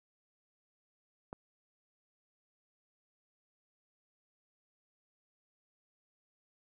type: click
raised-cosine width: 1 ms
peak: -28 dBFS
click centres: 1.329 s
effects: none